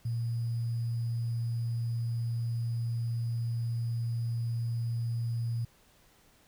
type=tone with sample-and-hold; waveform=sine; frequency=116.54 Hz; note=A#2; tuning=in tune; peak=-29 dBFS; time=0.05-5.65 s; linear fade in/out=5 ms; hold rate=4900 Hz; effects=pink hiss -63 dBFS RMS until 6.47 s